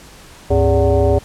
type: tone with frequency modulation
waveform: sine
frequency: 238.1 Hz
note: A#3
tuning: 37 cents sharp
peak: -10 dBFS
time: 0.5-1.19 s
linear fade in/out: 10 ms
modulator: 169 Hz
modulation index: 2.5
effects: pink hiss -41 dBFS RMS until 1.24 s + low-pass 11000 Hz 12 dB/octave